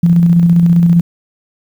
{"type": "tone with tremolo", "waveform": "sine", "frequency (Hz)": 170.9, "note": "F3", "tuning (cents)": -37, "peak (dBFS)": -4, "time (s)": [0.03, 1.01], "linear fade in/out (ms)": 5, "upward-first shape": "square", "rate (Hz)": 15, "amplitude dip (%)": 30, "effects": ["7-bit"]}